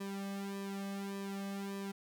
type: tone with flanger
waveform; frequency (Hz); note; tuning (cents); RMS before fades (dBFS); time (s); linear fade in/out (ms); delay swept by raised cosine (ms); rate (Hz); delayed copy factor
sawtooth; 197.4; G3; +12; -41; 0-1.92; 10; 1.4 to 2.16; 1.7; -1
effects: none